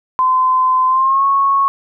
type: tone with pitch glide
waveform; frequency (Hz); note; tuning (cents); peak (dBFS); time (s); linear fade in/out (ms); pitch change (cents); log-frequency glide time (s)
sine; 1028 to 1101.8; C6 to C#6; -31 to -11; -10; 0.19-1.68; 0; +120; 0.87-1.25
effects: none